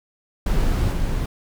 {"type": "noise with level steps", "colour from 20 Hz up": "brown", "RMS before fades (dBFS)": [-19, -22], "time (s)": [0.46, 1.26], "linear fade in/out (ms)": 5, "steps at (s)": 0.91, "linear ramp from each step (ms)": 20, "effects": []}